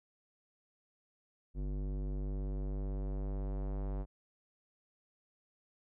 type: tone with low-pass filter sweep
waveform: square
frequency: 49 Hz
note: G1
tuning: in tune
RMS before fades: -37 dBFS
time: 1.54-4.06 s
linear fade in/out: 50 ms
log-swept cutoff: 320 to 780 Hz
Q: 1
effects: none